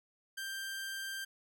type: tone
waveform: sawtooth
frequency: 1578 Hz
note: G6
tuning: 11 cents sharp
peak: -35 dBFS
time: 0.37-1.25 s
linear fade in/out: 10 ms
effects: none